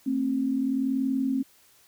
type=tone pair together; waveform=sine; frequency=227 / 267.8 Hz; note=A#3 / C4; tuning=-46 / +40 cents; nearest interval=minor third; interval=286 cents; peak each=-30 / -24 dBFS; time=0.06-1.43 s; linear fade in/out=10 ms; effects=white hiss -59 dBFS RMS until 1.87 s